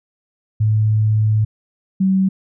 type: tone pair in turn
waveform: sine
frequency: 108 / 190.66 Hz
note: A2 / G3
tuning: -32 / -48 cents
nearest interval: minor seventh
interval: 984 cents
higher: second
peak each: -12 dBFS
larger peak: neither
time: 0.6-1.45 / 2-2.29 s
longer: first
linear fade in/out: 10 ms
effects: none